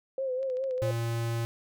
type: tone with vibrato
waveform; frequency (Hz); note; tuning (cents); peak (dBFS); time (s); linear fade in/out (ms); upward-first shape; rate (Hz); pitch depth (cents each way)
sine; 521; C5; -7; -28; 0.18-0.91; 2; sine; 4.8; 59
type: click train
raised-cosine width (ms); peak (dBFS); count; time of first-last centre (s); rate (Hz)
0.2; -36; 11; 0.43-1.129; 14.3
type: tone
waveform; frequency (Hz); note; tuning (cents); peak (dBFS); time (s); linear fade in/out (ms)
square; 115.9; A#2; -10; -29; 0.82-1.45; 0
effects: none